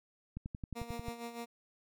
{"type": "click train", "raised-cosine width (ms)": 5, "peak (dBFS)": -28, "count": 9, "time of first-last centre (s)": [0.37, 1.084], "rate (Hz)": 11.2}
{"type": "tone with tremolo", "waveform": "15% pulse", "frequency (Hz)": 234.8, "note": "A#3", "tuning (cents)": 13, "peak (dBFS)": -33, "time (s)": [0.75, 1.46], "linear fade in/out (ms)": 20, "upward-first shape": "sine", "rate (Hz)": 6.5, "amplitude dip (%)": 65}
{"effects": []}